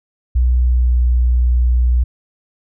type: tone with pitch glide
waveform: sine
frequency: 61.7 to 60.99 Hz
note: B1 to B1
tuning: -1 to -21 cents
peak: -10 dBFS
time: 0.35-2.04 s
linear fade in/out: 10 ms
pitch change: -20 cents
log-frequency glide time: 0.68-0.94 s
effects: none